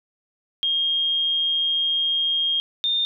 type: tone pair in turn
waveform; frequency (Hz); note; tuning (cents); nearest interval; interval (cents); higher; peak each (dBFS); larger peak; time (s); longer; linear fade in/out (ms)
sine; 3233 / 3629; G#7 / A#7; -47 / -47; major second; 200; second; -19; neither; 0.63-2.6 / 2.84-3.05; first; 0
effects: none